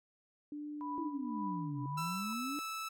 sine tone with vibrato, 293.7 Hz, D4, in tune, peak -40 dBFS, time 0.52-1.86 s, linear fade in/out 2 ms, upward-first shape sine, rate 1.4 Hz, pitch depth 19 cents each way
sine tone with tremolo, 987.8 Hz, B5, in tune, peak -37 dBFS, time 0.81-2.33 s, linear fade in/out 0 ms, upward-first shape triangle, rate 1.9 Hz, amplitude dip 95%
sine exponential two-way sweep, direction down then up, 338.3 to 130 to 299.2 Hz, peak -38 dBFS, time 0.98-2.59 s, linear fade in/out 0 ms, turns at 1.82 s
sawtooth tone with pitch glide, 1331 to 1311.2 Hz, E6 to E6, +16 to -10 cents, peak -35 dBFS, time 1.97-2.89 s, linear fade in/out 10 ms, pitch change -26 cents, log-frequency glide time 2.18-2.26 s
effects none

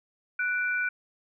sine tone pair together, 1479.8 / 2349 Hz, F#6 / D7, 0 / 0 cents, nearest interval minor sixth, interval 800 cents, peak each -26 / -32 dBFS, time 0.39-0.89 s, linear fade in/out 5 ms, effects none

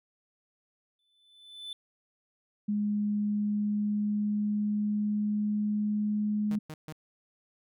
triangle tone with exponential growth, 3510 Hz, A7, 5 cents flat, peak -34 dBFS, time 0.99-1.73 s, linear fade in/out 2 ms, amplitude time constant 160 ms
sine tone with pitch glide, 207.7 to 210 Hz, G#3 to G#3, 0 to +19 cents, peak -26 dBFS, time 2.68-6.59 s, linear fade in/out 10 ms, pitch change +19 cents, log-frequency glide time 3.16-6.23 s
sawtooth tone bursts, 155.56 Hz, D#3, in tune, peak -35 dBFS, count 3, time 6.51-6.925 s, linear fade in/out 0 ms, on 45 ms, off 140 ms
effects none

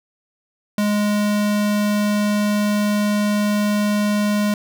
square tone, 207.7 Hz, G#3, in tune, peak -17 dBFS, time 0.78-4.54 s, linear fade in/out 2 ms, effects none

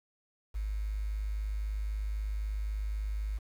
sine tone with quantisation, 51.91 Hz, G#1, in tune, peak -31 dBFS, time 0.54-3.39 s, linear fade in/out 20 ms, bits 9, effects none

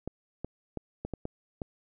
clicks, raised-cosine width 2 ms, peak -21 dBFS, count 7, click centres 0.076 / 0.446 / 0.773 / 1.05 / 1.137 / 1.254 / 1.618 s, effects none

